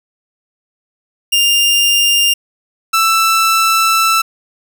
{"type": "tone pair in turn", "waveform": "sawtooth", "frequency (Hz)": [2801, 1326.1], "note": ["F7", "E6"], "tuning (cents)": [4, 10], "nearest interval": "octave + minor second", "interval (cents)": 1294, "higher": "first", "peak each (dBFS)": -6, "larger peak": "neither", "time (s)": [[1.32, 2.34], [2.93, 4.22]], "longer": "second", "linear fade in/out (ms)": 10, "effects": []}